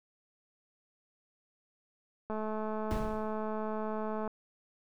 click train, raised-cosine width 1 ms, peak -24 dBFS, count 428, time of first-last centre 2.3-4.277 s, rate 216 Hz
brown noise with exponential decay, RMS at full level -30 dBFS, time 2.91-3.47 s, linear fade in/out 0 ms, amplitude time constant 120 ms
effects none

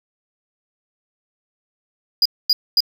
triangle tone bursts, 4891 Hz, D#8, 31 cents flat, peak -10 dBFS, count 3, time 2.22-2.805 s, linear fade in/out 2 ms, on 35 ms, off 240 ms, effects 8-bit

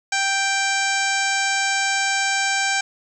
harmonic tone with a mistuned harmonic, 784 Hz, G5, in tune, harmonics 1 / 2 / 3 / 4 / 5 / 6 / 7 / 8 / 9 / 10, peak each -25 / -23 / -25 / -32 / -32 / -33 / -31 / -31 / -32 / -32 dBFS, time 0.12-2.81 s, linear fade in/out 5 ms, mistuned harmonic 8, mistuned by +27 cents, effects 9-bit

